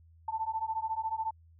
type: beating tone pair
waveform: sine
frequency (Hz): 880 / 894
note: A5 / A5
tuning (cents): 0 / +27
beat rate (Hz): 14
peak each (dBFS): -34 / -34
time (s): 0.28-1.31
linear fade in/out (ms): 5
effects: added 82 Hz sine -56 dBFS peak until 1.59 s